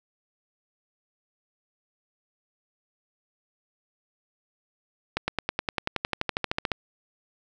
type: accelerating click train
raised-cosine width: 0.3 ms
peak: -9 dBFS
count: 19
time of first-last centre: 5.17-6.718 s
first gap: 110 ms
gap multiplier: 0.97
effects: none

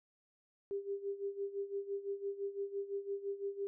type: tone with tremolo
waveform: sine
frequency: 398.4 Hz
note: G4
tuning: 28 cents sharp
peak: -34 dBFS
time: 0.71-3.67 s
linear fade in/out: 0 ms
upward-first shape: sine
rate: 5.9 Hz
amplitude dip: 80%
effects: none

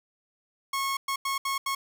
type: tone bursts at uneven times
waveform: sawtooth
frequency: 1093 Hz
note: C#6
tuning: 25 cents flat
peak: -23 dBFS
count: 5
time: 0.73-0.97 / 1.08-1.16 / 1.25-1.38 / 1.45-1.58 / 1.66-1.75 s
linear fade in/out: 5 ms
effects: 9-bit

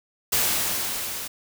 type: noise with level ramp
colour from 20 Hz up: white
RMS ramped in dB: -21 to -33 dBFS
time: 0.32-1.28 s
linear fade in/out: 10 ms
effects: none

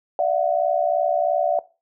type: tone cluster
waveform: sine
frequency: 589 / 672 / 735 Hz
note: D5 / E5 / F#5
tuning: +5 / +33 / -12 cents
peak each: -22 dBFS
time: 0.19-1.59 s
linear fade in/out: 2 ms
effects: noise-tail reverb RT60 0.3 s tail -20 dB re dry

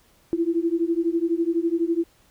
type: beating tone pair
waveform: sine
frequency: 329.6 / 341.6 Hz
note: E4 / F4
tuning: 0 / -38 cents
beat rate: 12 Hz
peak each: -23 dBFS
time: 0.33-2.04 s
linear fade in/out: 0 ms
effects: pink hiss -59 dBFS RMS until 2.3 s

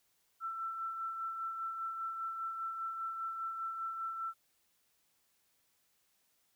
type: tone with tremolo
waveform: sine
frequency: 1337 Hz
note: E6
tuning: 24 cents sharp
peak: -35 dBFS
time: 0.4-4.34 s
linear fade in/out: 50 ms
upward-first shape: sine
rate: 5 Hz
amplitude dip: 40%
effects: white hiss -75 dBFS RMS until 6.55 s

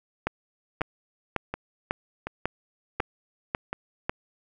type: two click trains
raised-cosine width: 0.5 ms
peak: -15 / -10 dBFS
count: 5 / 8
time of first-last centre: 0.81-3.73 / 0.27-4.095 s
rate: 1.37 / 1.83 Hz
effects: none

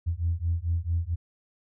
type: beating tone pair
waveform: sine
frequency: 82.41 / 86.91 Hz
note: E2 / F2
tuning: 0 / -8 cents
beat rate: 4.5 Hz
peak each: -27 / -27 dBFS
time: 0.06-1.16 s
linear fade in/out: 20 ms
effects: tanh soft clip ceiling -17 dBFS

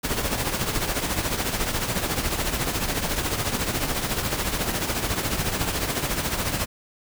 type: noise with tremolo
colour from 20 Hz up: pink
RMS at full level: -23 dBFS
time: 0.03-6.66 s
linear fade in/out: 20 ms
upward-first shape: triangle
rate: 14 Hz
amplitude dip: 65%
effects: none

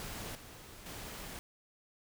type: noise with level steps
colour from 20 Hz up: pink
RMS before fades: -43 / -52 / -45 dBFS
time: 0-1.39 s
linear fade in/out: 0 ms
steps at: 0.35 / 0.86 s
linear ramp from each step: 2 ms
effects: none

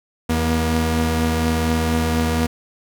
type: tone pair together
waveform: sawtooth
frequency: 81 / 238.8 Hz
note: E2 / A#3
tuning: -30 / +42 cents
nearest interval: octave + perfect fifth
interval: 1872 cents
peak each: -16 dBFS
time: 0.29-2.47 s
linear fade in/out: 10 ms
effects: none

